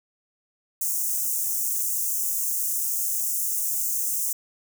white high-pass noise, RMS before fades -26 dBFS, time 0.81-4.33 s, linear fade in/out 5 ms, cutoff 6200 Hz, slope 48 dB/octave, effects none

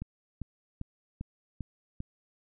click train, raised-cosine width 5 ms, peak -24 dBFS, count 6, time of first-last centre 0.02-2.004 s, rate 2.52 Hz, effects none

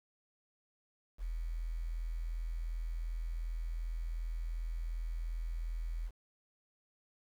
sine tone with quantisation, 41.35 Hz, E1, 6 cents sharp, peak -35 dBFS, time 1.18-6.11 s, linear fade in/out 50 ms, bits 10, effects none

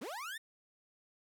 30% pulse linear sweep, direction up, 183.1 to 1864.7 Hz, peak -38 dBFS, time 0.01-0.38 s, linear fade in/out 10 ms, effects none

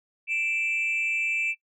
sine tone pair together, 2350 / 2638 Hz, D7 / E7, +1 / +1 cents, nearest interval major second, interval 200 cents, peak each -26 dBFS, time 0.27-1.55 s, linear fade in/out 50 ms, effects noise-tail reverb RT60 0.1 s tail -21 dB re dry + tanh soft clip ceiling -19 dBFS

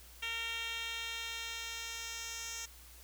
10% pulse tone with band-pass filter sweep, 459.3 Hz, A#4, 26 cents flat, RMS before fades -41 dBFS, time 0.22-2.66 s, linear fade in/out 10 ms, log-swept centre 3100 to 5700 Hz, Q 2.4, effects added 60 Hz sine -56 dBFS peak until 3.03 s + white hiss -57 dBFS RMS until 3.03 s

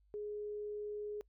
sine tone, 417.5 Hz, G#4, 9 cents sharp, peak -39 dBFS, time 0.14-1.21 s, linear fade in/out 0 ms, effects noise-tail reverb RT60 0.1 s tail -26 dB re dry + added 50 Hz sine -67 dBFS peak until 1.28 s

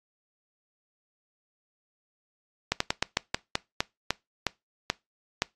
slowing click train, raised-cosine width 0.2 ms, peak -6 dBFS, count 12, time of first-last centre 2.72-5.421 s, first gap 84 ms, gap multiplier 1.2, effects noise-tail reverb RT60 0.2 s tail -23 dB re dry + AAC 32 kbps

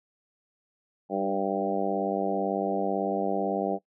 harmonic tone with a mistuned harmonic, 98 Hz, G2, in tune, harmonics 2 / 3 / 4 / 5 / 6 / 7 / 8, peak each -33 / -33 / -33 / -33 / -33 / -33 / -33 dBFS, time 1.09-3.79 s, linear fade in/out 50 ms, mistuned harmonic 3, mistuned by +16 cents, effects noise-tail reverb RT60 0.1 s tail -19 dB re dry

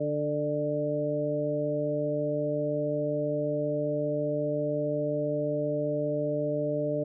harmonic tone with a mistuned harmonic, 147.5 Hz, D3, 8 cents sharp, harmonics 1 / 2 / 3 / 4, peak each -34 / -33 / -33 / -29 dBFS, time 0-7.04 s, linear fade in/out 10 ms, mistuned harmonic 4, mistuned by +16 cents, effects none

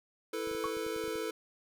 square chord, E suspended fourth, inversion none, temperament equal, 329.6 / 440 / 493.9 Hz, E4 / A4 / B4, 0 / 0 / 0 cents, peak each -41 / -37 / -41 dBFS, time 0.33-1.31 s, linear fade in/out 5 ms
clicks, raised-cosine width 3 ms, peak -38 dBFS, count 10, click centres 0.473 / 0.514 / 0.55 / 0.656 / 0.769 / 0.865 / 0.963 / 1.04 / 1.079 / 1.156 s
sine tone with exponential decay, 1108.7 Hz, C#6, in tune, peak -29 dBFS, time 0.64-0.78 s, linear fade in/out 0 ms, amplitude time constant 29 ms
effects none

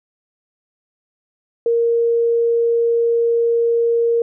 sine tone, 466.2 Hz, A#4, in tune, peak -13 dBFS, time 1.66-4.22 s, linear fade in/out 2 ms, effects none

